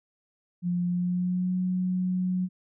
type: tone with pitch glide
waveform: sine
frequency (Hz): 176.4 to 183.15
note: F3 to F#3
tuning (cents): +18 to -17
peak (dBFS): -24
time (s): 0.62-2.49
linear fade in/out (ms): 50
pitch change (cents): +65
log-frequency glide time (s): 0.86-1.55
effects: none